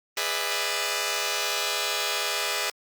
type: chord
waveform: 5% pulse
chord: E dominant seventh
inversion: first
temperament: just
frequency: 412 / 494.4 / 593.3 / 659.3 Hz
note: G#4 / B4 / D5 / E5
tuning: -14 / +2 / +18 / 0 cents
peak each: -20 dBFS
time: 0.17-2.7 s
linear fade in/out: 2 ms
effects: Opus 32 kbps